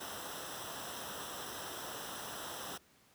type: noise with comb filter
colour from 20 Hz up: pink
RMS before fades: -44 dBFS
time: 0-2.78 s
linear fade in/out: 10 ms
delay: 0.44 ms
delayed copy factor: -0.75
effects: pink hiss -66 dBFS RMS until 3.14 s + high-pass 80 Hz 12 dB/octave